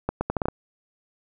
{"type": "accelerating click train", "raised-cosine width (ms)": 1, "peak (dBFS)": -10, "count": 7, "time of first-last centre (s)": [0.09, 0.485], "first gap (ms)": 120, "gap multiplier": 0.75, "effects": []}